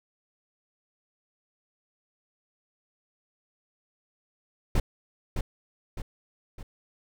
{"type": "noise with echo", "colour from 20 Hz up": "brown", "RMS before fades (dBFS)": -21, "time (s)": [4.75, 4.8], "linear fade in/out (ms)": 5, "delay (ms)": 610, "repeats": 3, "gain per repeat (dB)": -6, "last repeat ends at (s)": 6.63, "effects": []}